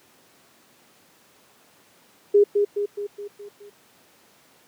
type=tone with echo; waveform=sine; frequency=408.8 Hz; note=G#4; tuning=27 cents flat; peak=-11 dBFS; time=2.34-2.44 s; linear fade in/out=10 ms; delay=210 ms; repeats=6; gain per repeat=-5 dB; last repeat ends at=3.7 s; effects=pink hiss -56 dBFS RMS until 4.67 s + high-pass 200 Hz 12 dB/octave